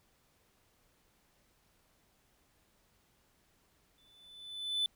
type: tone with exponential growth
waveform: triangle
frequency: 3503 Hz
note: A7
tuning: 8 cents flat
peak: -26 dBFS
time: 3.98-4.86 s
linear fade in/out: 1 ms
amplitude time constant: 190 ms
effects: pink hiss -71 dBFS RMS until 4.95 s